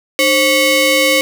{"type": "ring-modulated tone", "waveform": "sawtooth", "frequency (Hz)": 830.6, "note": "G#5", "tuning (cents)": 0, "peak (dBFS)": -3, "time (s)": [0.19, 1.21], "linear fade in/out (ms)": 0, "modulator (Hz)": 1360, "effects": []}